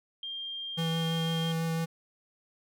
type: tone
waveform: sine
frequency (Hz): 3197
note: G7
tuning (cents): +33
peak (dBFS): -35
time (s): 0.23-1.52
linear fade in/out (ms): 2
type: tone with vibrato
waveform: square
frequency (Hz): 164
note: E3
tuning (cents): -9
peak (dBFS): -29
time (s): 0.77-1.86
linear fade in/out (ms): 20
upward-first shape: sine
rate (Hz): 6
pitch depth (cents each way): 9
effects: none